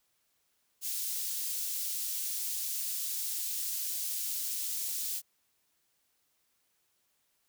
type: high-pass noise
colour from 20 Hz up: white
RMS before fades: -35 dBFS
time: 0.81-5.22 s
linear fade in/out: 50 ms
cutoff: 4800 Hz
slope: 12 dB/octave
effects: white hiss -75 dBFS RMS until 7.48 s